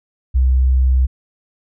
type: tone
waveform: sine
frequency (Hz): 64.4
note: C2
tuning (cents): -27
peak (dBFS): -10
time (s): 0.34-1.07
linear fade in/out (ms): 20
effects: none